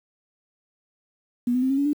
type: tone with pitch steps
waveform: sine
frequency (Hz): 242.7 / 252.1 / 261.9 / 272.1 / 282.7 / 293.7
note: B3 / B3 / C4 / C#4 / C#4 / D4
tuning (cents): -30 / +36 / +2 / -32 / +34 / 0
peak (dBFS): -19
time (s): 1.47-1.932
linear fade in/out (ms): 5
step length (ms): 77
effects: 8-bit